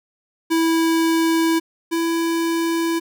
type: tone pair in turn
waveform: square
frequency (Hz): 327.8 / 332.2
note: E4 / E4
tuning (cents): -10 / +13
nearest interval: unison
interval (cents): 23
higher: second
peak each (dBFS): -16 / -19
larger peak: first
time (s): 0.5-1.6 / 1.91-3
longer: first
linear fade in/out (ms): 20
effects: none